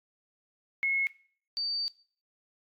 sine tone pair in turn, 2176 / 4611 Hz, C#7 / D8, -33 / -33 cents, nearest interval octave + minor second, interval 1300 cents, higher second, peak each -25 / -29 dBFS, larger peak first, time 0.83-1.07 / 1.57-1.88 s, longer second, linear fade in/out 0 ms, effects noise-tail reverb RT60 0.5 s tail -20 dB re dry + AAC 64 kbps

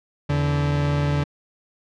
40% pulse tone pair together, 82.41 / 144.57 Hz, E2 / D3, 0 / -27 cents, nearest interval minor seventh, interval 973 cents, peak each -26 / -19 dBFS, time 0.29-1.24 s, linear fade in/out 10 ms, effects low-pass 4000 Hz 12 dB/octave

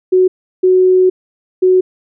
sine tone bursts at uneven times, 370 Hz, F#4, in tune, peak -6 dBFS, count 3, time 0.12-0.28 / 0.63-1.1 / 1.62-1.81 s, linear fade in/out 10 ms, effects none

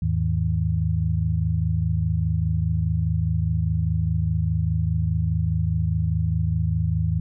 sine tone cluster, 80.4 / 105.3 / 159.1 Hz, E2 / G#2 / D#3, -43 / +24 / +39 cents, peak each -24 dBFS, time 0.02-7.2 s, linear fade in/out 5 ms, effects none

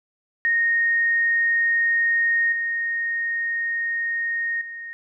sine tone with level steps, 1856 Hz, A#6, 8 cents flat, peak -17 / -22 / -32 dBFS, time 0.45-4.93 s, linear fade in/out 0 ms, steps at 2.52 / 4.61 s, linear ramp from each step 5 ms, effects none

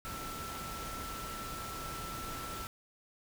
sine tone in noise, 1333 Hz, E6, 19 cents sharp, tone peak -43 dBFS, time 0.05-2.67 s, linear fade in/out 0 ms, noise pink, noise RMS -43 dBFS, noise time 0.05-2.67 s, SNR -3 dB, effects none

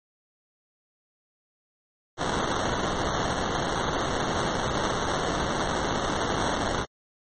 white noise with sample-and-hold, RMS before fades -27 dBFS, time 2.17-6.86 s, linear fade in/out 50 ms, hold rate 2450 Hz, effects MP3 32 kbps

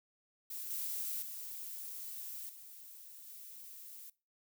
violet noise with level steps, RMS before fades -43 / -39 / -45 / -53 / -51 dBFS, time 0.5-4.1 s, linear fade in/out 5 ms, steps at 0.7 / 1.22 / 2.49 / 3.27 s, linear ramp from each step 5 ms, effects noise-tail reverb RT60 0.3 s tail -21 dB re dry

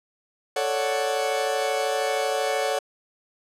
40% pulse chord, D major seventh, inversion second, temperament equal, 440 / 554.4 / 587.3 / 740 Hz, A4 / C#5 / D5 / F#5, 0 / 0 / 0 / 0 cents, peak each -28 / -26 / -31 / -27 dBFS, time 0.56-2.79 s, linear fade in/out 5 ms, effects low-pass 11000 Hz 12 dB/octave

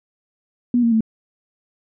sine tone with pitch steps, 242.9 / 232.2 / 222 Hz, B3 / A#3 / A3, -29 / -7 / +16 cents, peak -13 dBFS, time 0.74-1.007 s, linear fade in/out 2 ms, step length 89 ms, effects none

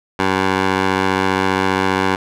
15% pulse tone with band-pass filter, 95 Hz, F#2, 46 cents sharp, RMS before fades -17 dBFS, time 0.19-2.16 s, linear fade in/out 5 ms, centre 1200 Hz, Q 0.64, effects none

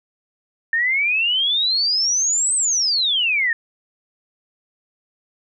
sine exponential two-way sweep, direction up then down, 1787 to 8372 to 1787 Hz, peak -16 dBFS, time 0.73-3.53 s, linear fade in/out 2 ms, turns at 2.55 s, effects none

